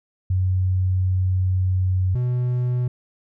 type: tone pair in turn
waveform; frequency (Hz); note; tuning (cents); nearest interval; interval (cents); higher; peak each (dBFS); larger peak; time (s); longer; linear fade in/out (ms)
sine / triangle; 92.8 / 123.87; F#2 / B2; +6 / +6; perfect fourth; 500; second; -17; neither; 0.3-2.15 / 2.15-2.88; first; 5
effects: none